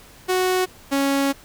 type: tone pair in turn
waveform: sawtooth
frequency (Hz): 369.2 / 276.6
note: F#4 / C#4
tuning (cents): -4 / -4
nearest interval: perfect fourth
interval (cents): 500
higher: first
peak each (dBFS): -14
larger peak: neither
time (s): 0.28-0.66 / 0.91-1.33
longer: second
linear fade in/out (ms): 20
effects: pink hiss -47 dBFS RMS until 1.44 s